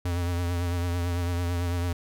square tone with vibrato, 87.31 Hz, F2, in tune, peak -26 dBFS, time 0.05-1.93 s, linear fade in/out 5 ms, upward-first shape triangle, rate 9 Hz, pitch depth 44 cents each way, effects none

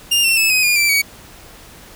sawtooth tone with pitch steps, 2808 / 2708 / 2611 / 2518 / 2428 / 2341 / 2257 Hz, F7 / E7 / E7 / D#7 / D#7 / D7 / C#7, +9 / +46 / -17 / +20 / -43 / -6 / +31 cents, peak -9 dBFS, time 0.11-1.02 s, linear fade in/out 10 ms, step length 130 ms, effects pink hiss -41 dBFS RMS until 1.95 s

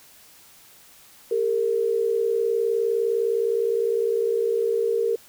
sine tone pair together, 400 / 459.7 Hz, G4 / A#4, +35 / -24 cents, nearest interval major second, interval 241 cents, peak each -25 / -21 dBFS, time 1.31-5.16 s, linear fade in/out 5 ms, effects white hiss -51 dBFS RMS until 5.28 s

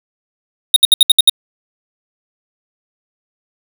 square tone bursts, 3729 Hz, A#7, in tune, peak -3 dBFS, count 7, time 0.74-1.296 s, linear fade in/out 2 ms, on 22 ms, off 67 ms, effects none

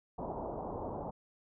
white low-pass noise, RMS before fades -40 dBFS, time 0.18-1.11 s, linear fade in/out 10 ms, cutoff 950 Hz, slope 48 dB/octave, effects none

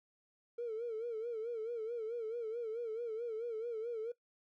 triangle tone with vibrato, 456.9 Hz, A#4, 35 cents flat, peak -33 dBFS, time 0.58-4.12 s, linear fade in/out 10 ms, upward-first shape sine, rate 4.6 Hz, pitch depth 94 cents each way, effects noise-tail reverb RT60 0.1 s tail -22 dB re dry + tanh soft clip ceiling -35 dBFS

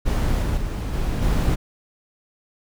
brown noise with level steps, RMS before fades -20 / -22 / -26 / -23 / -19 dBFS, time 0.05-1.56 s, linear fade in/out 20 ms, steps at 0.42 / 0.57 / 0.93 / 1.22 s, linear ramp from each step 5 ms, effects none

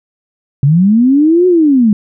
sine linear two-way sweep, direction up then down, 131.5 to 370 to 200.4 Hz, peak -5 dBFS, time 0.63-1.93 s, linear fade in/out 2 ms, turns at 1.47 s, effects none

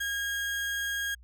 35% pulse tone, 1631 Hz, G#6, 32 cents flat, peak -28 dBFS, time 0-1.15 s, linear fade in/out 10 ms, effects added 60 Hz sine -50 dBFS peak until 1.23 s

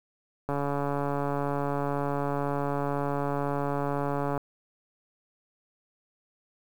click train, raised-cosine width 1 ms, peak -16 dBFS, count 553, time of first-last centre 0.49-4.377 s, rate 142 Hz, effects 8-bit

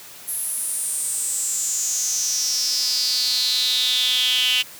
sawtooth tone with high-pass filter sweep, 250.9 Hz, B3, 28 cents sharp, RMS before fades -22 dBFS, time 0.27-4.63 s, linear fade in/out 20 ms, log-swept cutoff 11000 to 2900 Hz, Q 7.5, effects white hiss -41 dBFS RMS until 4.79 s + high-pass 80 Hz 12 dB/octave

